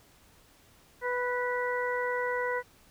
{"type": "harmonic tone with a mistuned harmonic", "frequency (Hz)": 493.9, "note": "B4", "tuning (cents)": 0, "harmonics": [1, 2, 3, 4], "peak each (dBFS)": [-31, -34, -36, -35], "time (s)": [1.01, 2.63], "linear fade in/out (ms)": 50, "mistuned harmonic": 4, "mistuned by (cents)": -18, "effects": ["pink hiss -60 dBFS RMS until 2.9 s"]}